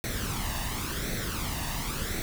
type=noise with flanger; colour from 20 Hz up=pink; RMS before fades=-32 dBFS; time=0.04-2.22 s; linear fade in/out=0 ms; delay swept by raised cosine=0.5 to 1.1 ms; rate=0.93 Hz; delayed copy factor=+0.6; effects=none